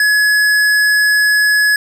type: tone with tanh clipping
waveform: sine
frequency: 1693 Hz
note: G#6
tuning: 33 cents sharp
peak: -11 dBFS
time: 0-1.76 s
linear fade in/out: 2 ms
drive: 17 dB
effects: none